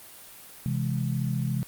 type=chord; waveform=sine; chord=C augmented; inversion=none; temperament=equal; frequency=130.81 / 164.81 / 207.7 Hz; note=C3 / E3 / G#3; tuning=0 / 0 / 0 cents; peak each=-27 / -31 / -32 dBFS; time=0.66-1.63 s; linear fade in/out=0 ms; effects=white hiss -47 dBFS RMS until 1.67 s + Opus 32 kbps